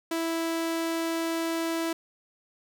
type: tone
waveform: sawtooth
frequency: 329.6 Hz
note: E4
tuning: in tune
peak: -23 dBFS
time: 0.11-1.93 s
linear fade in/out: 5 ms
effects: none